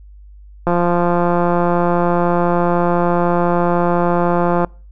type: click train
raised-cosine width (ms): 1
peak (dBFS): -3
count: 693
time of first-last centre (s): 0.67-4.647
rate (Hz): 174
effects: noise-tail reverb RT60 0.4 s tail -26 dB re dry + added 50 Hz sine -37 dBFS peak until 4.91 s